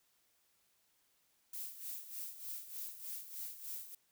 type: noise with tremolo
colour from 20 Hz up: violet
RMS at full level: -43 dBFS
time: 1.53-3.95 s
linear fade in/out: 5 ms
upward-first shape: sine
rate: 3.3 Hz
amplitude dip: 70%
effects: white hiss -75 dBFS RMS until 4.11 s